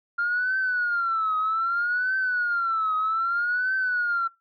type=tone with vibrato; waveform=sine; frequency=1396 Hz; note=F6; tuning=1 cent flat; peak=-21 dBFS; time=0.18-4.28 s; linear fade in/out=10 ms; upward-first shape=triangle; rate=0.63 Hz; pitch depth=180 cents each way; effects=noise-tail reverb RT60 0.2 s tail -21 dB re dry + tanh soft clip ceiling -17 dBFS